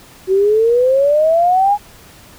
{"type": "exponential sweep", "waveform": "sine", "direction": "up", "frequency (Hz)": [371.9, 837], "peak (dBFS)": -9, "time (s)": [0.27, 1.78], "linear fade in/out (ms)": 50, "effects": ["pink hiss -42 dBFS RMS until 2.38 s"]}